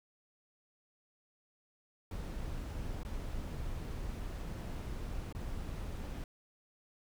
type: noise with dropouts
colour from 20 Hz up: brown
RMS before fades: -40 dBFS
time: 2.11-6.24 s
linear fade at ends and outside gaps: 2 ms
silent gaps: 3.033-3.049 / 5.326-5.349 s
effects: none